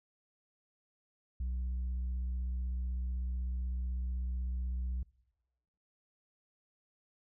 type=tone with vibrato; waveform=sine; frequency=62.2 Hz; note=B1; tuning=13 cents sharp; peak=-30 dBFS; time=1.4-5.03 s; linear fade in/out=5 ms; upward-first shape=triangle; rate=16 Hz; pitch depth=24 cents each way; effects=noise-tail reverb RT60 1.0 s tail -25 dB re dry + tanh soft clip ceiling -32 dBFS